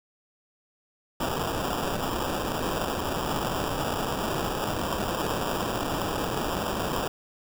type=noise with sample-and-hold; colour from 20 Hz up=blue; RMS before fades=-29 dBFS; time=1.2-7.08 s; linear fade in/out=5 ms; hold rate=2100 Hz; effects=none